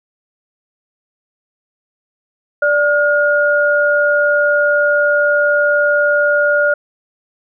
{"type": "tone pair together", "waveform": "sine", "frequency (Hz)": [586.3, 1427], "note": ["D5", "F6"], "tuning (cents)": [-3, 37], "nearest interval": "octave + minor third", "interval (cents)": 1540, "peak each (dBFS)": -13, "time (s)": [2.62, 6.74], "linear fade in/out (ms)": 5, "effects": []}